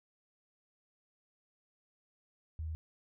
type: tone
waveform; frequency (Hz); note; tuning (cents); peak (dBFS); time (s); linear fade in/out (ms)
sine; 79.4; D#2; +36; -36; 2.59-2.75; 0
effects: none